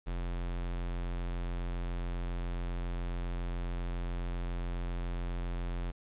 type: tone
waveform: square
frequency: 43.65 Hz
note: F1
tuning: in tune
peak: -34 dBFS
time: 0.06-5.92 s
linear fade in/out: 20 ms
effects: resampled to 8000 Hz + 10-bit